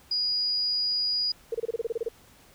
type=tone; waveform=sine; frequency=4898 Hz; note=D#8; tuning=28 cents flat; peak=-24 dBFS; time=0.11-1.32 s; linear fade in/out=5 ms
type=tone bursts; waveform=sine; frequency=459.8 Hz; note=A#4; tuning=24 cents flat; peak=-25 dBFS; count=11; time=1.52-2.086 s; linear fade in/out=5 ms; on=26 ms; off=28 ms
effects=pink hiss -56 dBFS RMS until 2.54 s